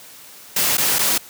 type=noise with dropouts; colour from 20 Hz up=white; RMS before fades=-18 dBFS; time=0.56-1.18 s; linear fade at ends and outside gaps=5 ms; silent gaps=0.771-0.78 / 0.986-0.99 s; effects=white hiss -42 dBFS RMS until 1.29 s + high-pass 100 Hz 12 dB/octave